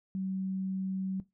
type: tone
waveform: sine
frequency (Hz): 190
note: F#3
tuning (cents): +46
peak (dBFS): -31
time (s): 0.15-1.2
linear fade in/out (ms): 0
effects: noise-tail reverb RT60 0.2 s tail -17 dB re dry